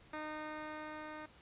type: tone with level ramp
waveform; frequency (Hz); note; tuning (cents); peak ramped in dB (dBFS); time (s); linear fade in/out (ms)
10% pulse; 306.9; D#4; -24; -32 to -37; 0.13-1.26; 5
effects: pink hiss -62 dBFS RMS until 1.41 s + resampled to 8000 Hz